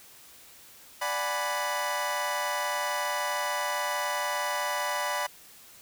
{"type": "chord", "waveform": "25% pulse", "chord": "G# half-diminished seventh", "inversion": "second", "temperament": "equal", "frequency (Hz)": [587.3, 740, 830.6, 987.8], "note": ["D5", "F#5", "G#5", "B5"], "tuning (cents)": [0, 0, 0, 0], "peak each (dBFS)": [-30, -33, -33, -27], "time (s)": [1.01, 5.27], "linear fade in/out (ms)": 10, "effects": ["white hiss -52 dBFS RMS until 5.81 s"]}